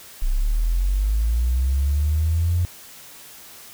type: linear sweep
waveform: triangle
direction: up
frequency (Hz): 30.69 to 89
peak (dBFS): -13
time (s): 0.22-2.65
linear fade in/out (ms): 0
effects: tanh soft clip ceiling -15 dBFS + white hiss -43 dBFS RMS until 3.73 s